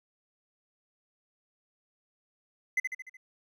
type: tone with echo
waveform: triangle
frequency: 2037 Hz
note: C7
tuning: 47 cents flat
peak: -22 dBFS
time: 2.77-2.8 s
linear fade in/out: 5 ms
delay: 74 ms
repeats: 5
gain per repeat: -5 dB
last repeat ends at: 3.17 s
effects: none